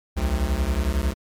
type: beating tone pair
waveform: square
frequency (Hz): 60.8 / 71.8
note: B1 / D2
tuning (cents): -26 / -39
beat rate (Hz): 11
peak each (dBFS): -24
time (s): 0.16-1.14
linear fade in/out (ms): 20
effects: MP3 96 kbps